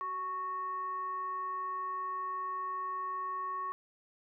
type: tone with frequency modulation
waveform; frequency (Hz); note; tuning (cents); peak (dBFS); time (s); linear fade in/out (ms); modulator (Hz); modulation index
sine; 1108.7; C#6; 0; -34; 0.01-3.72; 0; 730; 0.3
effects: none